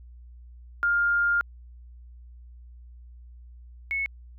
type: tone pair in turn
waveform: sine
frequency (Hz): 1406 / 2200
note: F6 / C#7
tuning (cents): +11 / -14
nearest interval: minor sixth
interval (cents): 775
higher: second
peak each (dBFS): -20 / -25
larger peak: first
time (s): 0.83-1.41 / 3.91-4.06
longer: first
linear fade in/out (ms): 0
effects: added 60 Hz sine -44 dBFS peak until 4.38 s